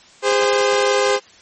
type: tone pair together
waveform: sawtooth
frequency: 407 / 518.6 Hz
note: G#4 / C5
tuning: -35 / -15 cents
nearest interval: major third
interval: 420 cents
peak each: -13 dBFS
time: 0.22-1.2 s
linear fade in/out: 50 ms
effects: white hiss -47 dBFS RMS until 1.41 s + MP3 32 kbps

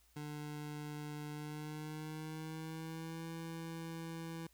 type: tone with pitch glide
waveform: 25% pulse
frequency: 149.1 to 164.48 Hz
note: D3 to E3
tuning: +27 to -4 cents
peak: -39 dBFS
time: 0.16-4.47 s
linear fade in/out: 5 ms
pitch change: +169 cents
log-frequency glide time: 1.29-3.29 s
effects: added 58 Hz sine -70 dBFS peak until 4.53 s + white hiss -71 dBFS RMS until 4.53 s

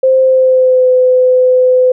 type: tone with pitch glide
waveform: sine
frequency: 523.3 to 507.5 Hz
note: C5 to B4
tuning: 0 to +47 cents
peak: -5 dBFS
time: 0.03-1.92 s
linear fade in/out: 5 ms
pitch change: -53 cents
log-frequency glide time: 0.21-0.89 s
effects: none

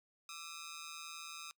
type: ring-modulated tone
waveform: 10% pulse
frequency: 1256 Hz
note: D#6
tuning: 16 cents sharp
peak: -35 dBFS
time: 0.29-1.51 s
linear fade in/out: 0 ms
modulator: 79.3 Hz
effects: noise-tail reverb RT60 0.1 s tail -23 dB re dry

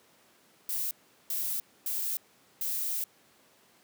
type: noise bursts at uneven times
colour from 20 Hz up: violet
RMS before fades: -32 dBFS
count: 4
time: 0.69-0.91 / 1.3-1.6 / 1.86-2.17 / 2.61-3.04 s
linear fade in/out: 2 ms
effects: pink hiss -62 dBFS RMS until 3.83 s + high-pass 200 Hz 12 dB/octave

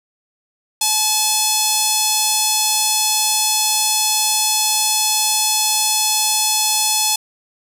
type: tone with notch filter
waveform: 5% pulse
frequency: 859 Hz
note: A5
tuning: 42 cents flat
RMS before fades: -17 dBFS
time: 0.81-7.16 s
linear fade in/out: 5 ms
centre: 1800 Hz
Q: 0.85
effects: none

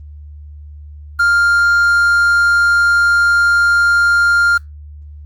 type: tone with quantisation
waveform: triangle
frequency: 1400 Hz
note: F6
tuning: 4 cents sharp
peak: -7 dBFS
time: 1.19-4.58 s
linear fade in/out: 10 ms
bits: 6
effects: added 74 Hz sine -31 dBFS peak until 5.25 s + Opus 24 kbps

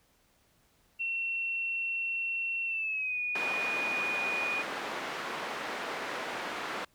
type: tone with pitch glide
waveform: sine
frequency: 2715 to 2461 Hz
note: F7 to D#7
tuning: -50 to -20 cents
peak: -30 dBFS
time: 0.99-4.63 s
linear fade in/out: 20 ms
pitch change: -170 cents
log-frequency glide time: 2.66-3.2 s
type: band-pass noise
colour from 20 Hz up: white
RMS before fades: -37 dBFS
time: 3.35-6.85 s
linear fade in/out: 5 ms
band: 270 to 1800 Hz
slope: 12 dB/octave
effects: pink hiss -68 dBFS RMS until 6.94 s

